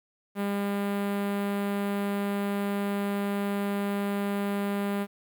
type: tone with notch filter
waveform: sawtooth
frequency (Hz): 201.2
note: G3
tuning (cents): +45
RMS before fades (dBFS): -29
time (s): 0.35-5.07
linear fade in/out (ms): 50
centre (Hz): 5800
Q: 0.51
effects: 10-bit